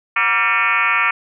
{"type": "tone with frequency modulation", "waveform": "sine", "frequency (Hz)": 1800, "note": "A6", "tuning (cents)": 39, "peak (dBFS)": -13, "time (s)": [0.16, 1.11], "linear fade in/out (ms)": 5, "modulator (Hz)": 213, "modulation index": 3.5, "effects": []}